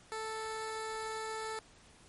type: tone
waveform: 15% pulse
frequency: 440 Hz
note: A4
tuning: in tune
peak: -31 dBFS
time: 0.12-1.59 s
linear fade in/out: 0 ms
effects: pink hiss -60 dBFS RMS until 2.08 s + MP3 48 kbps